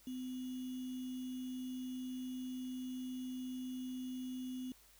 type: tone with sample-and-hold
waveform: sine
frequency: 255 Hz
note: C4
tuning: 44 cents flat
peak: -40 dBFS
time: 0.07-4.72 s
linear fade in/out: 2 ms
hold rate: 3150 Hz
effects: added 50 Hz sine -70 dBFS peak until 4.99 s + white hiss -65 dBFS RMS until 4.99 s